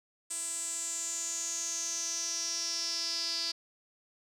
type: tone with band-pass filter sweep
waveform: sawtooth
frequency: 335.5 Hz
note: E4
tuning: 31 cents sharp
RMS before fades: -35 dBFS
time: 0.3-3.52 s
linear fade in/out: 10 ms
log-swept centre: 8200 to 4800 Hz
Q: 8.4
effects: none